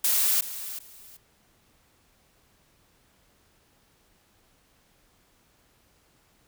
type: noise with echo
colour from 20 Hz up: blue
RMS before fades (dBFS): -23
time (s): 0.04-0.41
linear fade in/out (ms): 5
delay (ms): 380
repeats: 2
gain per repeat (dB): -13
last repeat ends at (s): 1.17
effects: pink hiss -64 dBFS RMS until 6.47 s